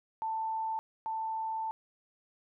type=tone pair in turn; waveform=sine; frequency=887 / 887 Hz; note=A5 / A5; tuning=+14 / +14 cents; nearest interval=unison; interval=0 cents; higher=neither; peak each=-31 / -32 dBFS; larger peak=first; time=0.22-0.79 / 1.06-1.71 s; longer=second; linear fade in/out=0 ms; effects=none